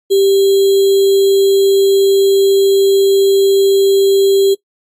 sine tone with sample-and-hold, 392 Hz, G4, in tune, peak -7 dBFS, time 0.1-4.55 s, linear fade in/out 20 ms, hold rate 3675 Hz, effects noise-tail reverb RT60 0.1 s tail -21 dB re dry + AAC 64 kbps

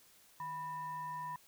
sine tone with frequency modulation, 986 Hz, B5, 3 cents flat, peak -39 dBFS, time 0.4-1.36 s, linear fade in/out 2 ms, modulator 830 Hz, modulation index 0.43, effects white hiss -64 dBFS RMS until 1.47 s

